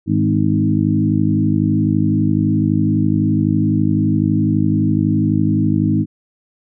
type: harmonic tone with a mistuned harmonic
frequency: 51.91 Hz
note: G#1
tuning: in tune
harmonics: 2 / 3 / 4 / 5 / 6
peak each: -19 / -19 / -19 / -19 / -19 dBFS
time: 0.06-6.06 s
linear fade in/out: 50 ms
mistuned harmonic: 3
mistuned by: +29 cents
effects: none